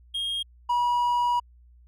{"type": "tone pair in turn", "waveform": "triangle", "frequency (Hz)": [3244, 967.1], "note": ["G#7", "B5"], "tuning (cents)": [-41, -37], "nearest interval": "octave + major sixth", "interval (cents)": 2096, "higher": "first", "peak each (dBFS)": [-25, -19], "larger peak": "second", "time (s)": [[0.14, 0.43], [0.69, 1.4]], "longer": "second", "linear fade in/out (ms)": 10, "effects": ["added 60 Hz sine -51 dBFS peak until 1.87 s"]}